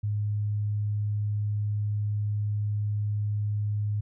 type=tone; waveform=sine; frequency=104.3 Hz; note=G#2; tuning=8 cents sharp; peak=-25 dBFS; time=0.03-4.01 s; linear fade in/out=10 ms; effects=none